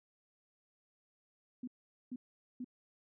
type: tone bursts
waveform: sine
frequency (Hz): 249.6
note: B3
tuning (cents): +19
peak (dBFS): -39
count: 3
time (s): 1.63-2.645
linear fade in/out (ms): 5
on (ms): 45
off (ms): 440
effects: none